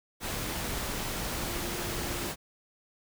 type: tone in noise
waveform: sine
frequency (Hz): 347.8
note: F4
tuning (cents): -7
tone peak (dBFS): -41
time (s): 1.37-2.32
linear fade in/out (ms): 50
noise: pink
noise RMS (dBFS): -34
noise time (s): 0.2-2.36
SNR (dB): -10
effects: none